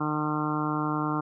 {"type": "harmonic tone", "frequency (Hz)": 151.7, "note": "D#3", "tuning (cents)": -44, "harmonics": [1, 2, 3, 4, 5, 6, 7, 8, 9], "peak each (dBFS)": [-32, -29, -39, -43, -37, -37, -34, -35, -36], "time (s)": [0, 1.21], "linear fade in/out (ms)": 10, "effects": []}